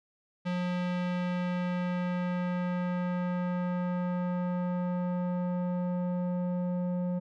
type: tone with low-pass filter sweep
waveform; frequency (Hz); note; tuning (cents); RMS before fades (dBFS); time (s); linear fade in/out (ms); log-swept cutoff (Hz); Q
square; 178.8; F3; +41; -31; 0.45-7.2; 20; 3300 to 580; 1
effects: none